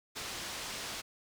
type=low-pass noise; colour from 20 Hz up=white; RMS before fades=-41 dBFS; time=0.15-1.02 s; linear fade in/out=20 ms; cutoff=5800 Hz; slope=12 dB/octave; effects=none